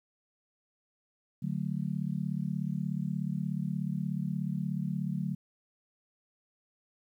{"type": "chord", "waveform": "sine", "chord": "D major", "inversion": "none", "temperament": "just", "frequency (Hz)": [146.83, 183.54, 220.2], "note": ["D3", "F#3", "A3"], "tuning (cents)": [0, -14, 2], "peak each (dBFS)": [-34, -33, -38], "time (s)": [1.42, 5.35], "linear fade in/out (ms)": 10, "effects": ["11-bit"]}